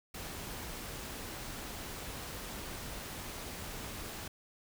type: noise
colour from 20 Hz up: pink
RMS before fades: -43 dBFS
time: 0.14-4.28 s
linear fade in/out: 5 ms
effects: none